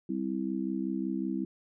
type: chord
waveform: sine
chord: C major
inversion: second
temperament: just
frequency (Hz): 196.22 / 261.6 / 327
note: G3 / C4 / E4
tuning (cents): +2 / 0 / -14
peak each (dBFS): -34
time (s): 0.09-1.45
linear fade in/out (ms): 5
effects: none